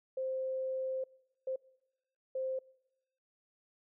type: tone bursts at uneven times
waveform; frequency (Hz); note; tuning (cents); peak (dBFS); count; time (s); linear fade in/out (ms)
sine; 523.3; C5; 0; -33; 3; 0.17-1.04 / 1.47-1.56 / 2.35-2.59; 5
effects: noise-tail reverb RT60 1.0 s tail -25 dB re dry